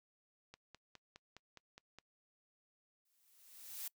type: click train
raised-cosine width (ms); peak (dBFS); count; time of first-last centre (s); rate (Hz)
0.2; -36; 8; 0.54-1.986; 4.84
type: noise with exponential growth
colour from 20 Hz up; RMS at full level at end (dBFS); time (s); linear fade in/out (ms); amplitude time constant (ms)
blue; -42; 3.05-3.88; 5; 180
effects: noise-tail reverb RT60 0.1 s tail -24 dB re dry